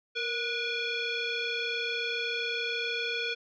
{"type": "tone with frequency modulation", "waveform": "sine", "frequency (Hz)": 466.2, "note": "A#4", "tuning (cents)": 0, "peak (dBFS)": -29, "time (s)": [0.15, 3.35], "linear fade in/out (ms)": 20, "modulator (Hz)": 966, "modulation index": 3.7, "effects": []}